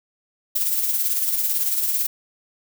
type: noise with tremolo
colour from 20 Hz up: violet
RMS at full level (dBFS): -20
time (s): 0.55-2.07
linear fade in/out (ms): 10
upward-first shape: sine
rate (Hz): 18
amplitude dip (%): 45
effects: none